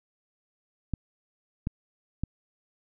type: clicks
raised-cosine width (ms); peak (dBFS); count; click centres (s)
5; -16; 3; 0.937 / 1.671 / 2.236
effects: none